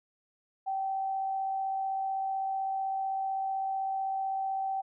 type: tone with amplitude modulation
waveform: sine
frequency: 773 Hz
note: G5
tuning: 24 cents flat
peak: -28 dBFS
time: 0.66-4.82 s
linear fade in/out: 20 ms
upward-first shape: sine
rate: 55.8 Hz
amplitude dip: 25%
effects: none